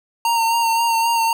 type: tone with vibrato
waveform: square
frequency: 920 Hz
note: A#5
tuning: 23 cents flat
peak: -16 dBFS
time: 0.25-1.33 s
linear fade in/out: 2 ms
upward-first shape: sine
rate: 3.8 Hz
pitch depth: 25 cents each way
effects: none